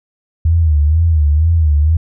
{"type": "tone with vibrato", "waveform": "sine", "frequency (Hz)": 78.4, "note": "D#2", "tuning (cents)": 14, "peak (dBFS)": -8, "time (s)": [0.45, 1.97], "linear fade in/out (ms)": 5, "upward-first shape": "sine", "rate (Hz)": 2.1, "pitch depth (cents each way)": 120, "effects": []}